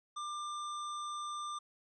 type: tone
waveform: square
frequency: 1192 Hz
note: D6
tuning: 25 cents sharp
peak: -39 dBFS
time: 0.16-1.59 s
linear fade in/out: 10 ms
effects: resampled to 22050 Hz